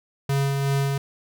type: tone with tremolo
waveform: square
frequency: 138.59 Hz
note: C#3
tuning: in tune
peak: -20 dBFS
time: 0.29-0.98 s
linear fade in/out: 5 ms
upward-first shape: sine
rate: 2.7 Hz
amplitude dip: 30%
effects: none